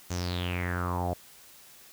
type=tone with low-pass filter sweep; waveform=sawtooth; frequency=88.9 Hz; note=F2; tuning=31 cents sharp; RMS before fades=-31 dBFS; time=0.1-1.14 s; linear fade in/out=10 ms; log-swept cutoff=6800 to 640 Hz; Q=6.7; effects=white hiss -53 dBFS RMS until 1.92 s